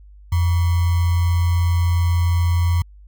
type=tone with sample-and-hold; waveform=sine; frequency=86.4 Hz; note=F2; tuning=18 cents flat; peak=-14 dBFS; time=0.32-2.82 s; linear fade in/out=5 ms; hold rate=1050 Hz; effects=added 50 Hz sine -41 dBFS peak until 3.07 s